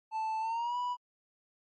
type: tone with pitch glide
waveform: triangle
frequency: 880 to 982.1 Hz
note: A5 to B5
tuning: 0 to -10 cents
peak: -29 dBFS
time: 0.11-0.97 s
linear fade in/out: 50 ms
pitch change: +190 cents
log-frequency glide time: 0.4-0.77 s
effects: MP3 32 kbps